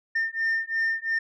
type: beating tone pair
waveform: sine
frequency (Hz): 1807 / 1809.9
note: A6 / A6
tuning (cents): +46 / +48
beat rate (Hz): 2.9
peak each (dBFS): -25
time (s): 0.15-1.19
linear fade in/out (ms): 10
effects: tanh soft clip ceiling -20 dBFS

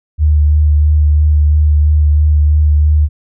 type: tone with vibrato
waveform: sine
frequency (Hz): 75.2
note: D2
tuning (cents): +42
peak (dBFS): -6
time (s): 0.18-3.09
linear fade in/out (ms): 50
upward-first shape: sine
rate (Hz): 3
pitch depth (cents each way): 19
effects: none

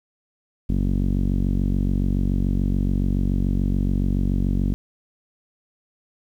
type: tone with low-pass filter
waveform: sawtooth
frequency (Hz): 47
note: F#1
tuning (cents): +28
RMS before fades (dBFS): -21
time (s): 0.69-4.74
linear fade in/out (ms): 0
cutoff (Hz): 240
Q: 2.5
effects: 9-bit

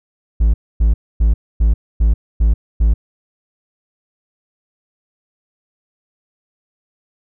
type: tone bursts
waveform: triangle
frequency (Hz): 55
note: A1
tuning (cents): 0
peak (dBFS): -7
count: 7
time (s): 0.4-2.94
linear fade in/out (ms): 10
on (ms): 140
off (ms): 260
effects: none

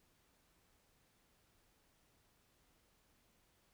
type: silence
effects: pink hiss -74 dBFS RMS until 3.73 s

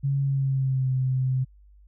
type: tone with pitch glide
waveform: sine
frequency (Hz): 138.5 to 129.97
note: C#3 to C3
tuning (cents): -1 to -11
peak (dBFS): -21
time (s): 0.03-1.45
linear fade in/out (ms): 20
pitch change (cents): -110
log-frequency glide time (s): 0.22-0.9
effects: added 50 Hz sine -50 dBFS peak until 1.87 s

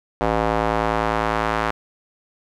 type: tone with band-pass filter sweep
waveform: square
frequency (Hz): 54.9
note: A1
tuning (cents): -3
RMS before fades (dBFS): -21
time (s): 0.21-1.71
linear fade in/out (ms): 0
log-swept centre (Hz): 720 to 1200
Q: 1.2
effects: none

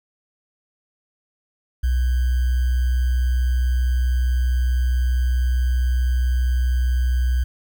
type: tone with sample-and-hold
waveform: sine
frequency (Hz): 62.3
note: B1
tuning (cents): +16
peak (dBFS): -16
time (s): 1.83-7.44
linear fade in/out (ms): 10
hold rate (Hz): 1575
effects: none

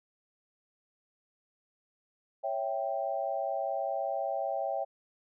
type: chord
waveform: sine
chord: C# diminished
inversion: none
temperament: equal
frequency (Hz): 554.4 / 659.3 / 784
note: C#5 / E5 / G5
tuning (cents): 0 / 0 / 0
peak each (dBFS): -35 / -34 / -34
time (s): 2.43-4.85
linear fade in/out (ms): 20
effects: none

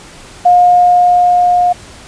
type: tone with level ramp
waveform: sine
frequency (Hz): 713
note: F5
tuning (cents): +36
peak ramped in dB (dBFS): -3 to -7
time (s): 0.45-1.73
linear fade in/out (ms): 10
effects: pink hiss -35 dBFS RMS until 2.07 s + resampled to 22050 Hz

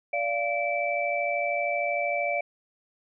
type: tone cluster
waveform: sine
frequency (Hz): 581 / 694 / 2319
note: D5 / F5 / D7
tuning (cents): -19 / -11 / -22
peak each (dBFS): -29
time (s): 0.13-2.41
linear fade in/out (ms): 5
effects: none

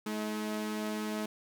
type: tone pair together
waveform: sawtooth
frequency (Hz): 213.9 / 319.3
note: A3 / D#4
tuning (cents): -49 / +45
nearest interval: perfect fifth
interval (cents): 694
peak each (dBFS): -30 / -37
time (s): 0.06-1.26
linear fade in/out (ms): 5
effects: none

